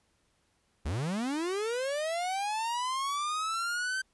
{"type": "linear sweep", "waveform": "45% pulse", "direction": "up", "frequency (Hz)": [61.74, 1559], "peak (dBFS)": -30, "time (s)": [0.85, 4.02], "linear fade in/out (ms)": 10, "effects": ["pink hiss -72 dBFS RMS until 4.13 s", "resampled to 24000 Hz"]}